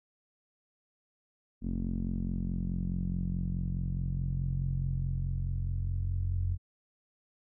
sawtooth tone with low-pass filter sweep, 44.73 Hz, F1, 42 cents sharp, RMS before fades -32 dBFS, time 1.61-6.58 s, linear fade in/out 50 ms, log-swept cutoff 240 to 95 Hz, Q 4.5, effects none

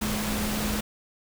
sine tone in noise, 211.6 Hz, G#3, 33 cents sharp, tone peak -29 dBFS, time 0.01-0.81 s, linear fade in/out 10 ms, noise pink, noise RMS -30 dBFS, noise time 0.01-0.81 s, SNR -2 dB, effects none

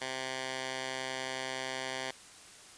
10% pulse tone with band-pass filter, 130.81 Hz, C3, in tune, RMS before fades -38 dBFS, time 0.01-2.11 s, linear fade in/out 5 ms, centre 3000 Hz, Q 0.56, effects white hiss -53 dBFS RMS until 2.77 s + resampled to 22050 Hz

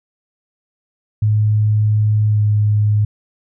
sine tone with pitch glide, 106.6 to 105.13 Hz, G#2 to G#2, +46 to +22 cents, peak -11 dBFS, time 1.22-3.05 s, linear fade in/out 5 ms, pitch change -24 cents, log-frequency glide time 2.28-2.41 s, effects none

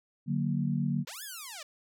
sine chord, D augmented, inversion none, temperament equal, 146.83 / 185 / 233.1 Hz, D3 / F#3 / A#3, 0 / 0 / 0 cents, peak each -30 / -32 / -32 dBFS, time 0.26-1.05 s, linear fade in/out 50 ms
5% pulse linear two-way sweep, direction up then down, 417.5 to 1760 to 560 Hz, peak -29 dBFS, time 1.07-1.63 s, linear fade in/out 5 ms, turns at 1.23 s
effects none

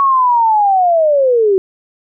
sine linear sweep, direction down, 1118 to 370 Hz, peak -8 dBFS, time 0-1.58 s, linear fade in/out 0 ms, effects none

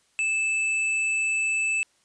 triangle tone with hard clipping, 2628 Hz, E7, 6 cents flat, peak -24 dBFS, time 0.19-1.83 s, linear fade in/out 0 ms, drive 14 dB, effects white hiss -65 dBFS RMS until 2.04 s + resampled to 22050 Hz

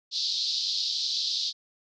white band-pass noise, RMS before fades -29 dBFS, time 0.11-1.53 s, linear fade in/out 50 ms, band 3700 to 4900 Hz, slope 48 dB/octave, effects none

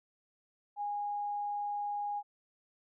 sine tone, 822 Hz, G#5, 18 cents flat, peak -33 dBFS, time 0.76-2.23 s, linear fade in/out 50 ms, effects none

